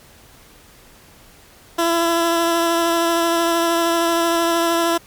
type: tone with vibrato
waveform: 15% pulse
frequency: 336.3 Hz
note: E4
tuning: 35 cents sharp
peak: -9 dBFS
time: 1.78-4.98 s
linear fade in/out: 10 ms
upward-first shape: sine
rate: 13 Hz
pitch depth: 14 cents each way
effects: pink hiss -47 dBFS RMS until 5.06 s + MP3 96 kbps